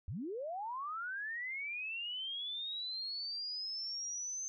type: linear sweep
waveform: sine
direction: up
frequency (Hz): 69 to 6280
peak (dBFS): -38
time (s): 0.08-4.48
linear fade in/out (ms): 0
effects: none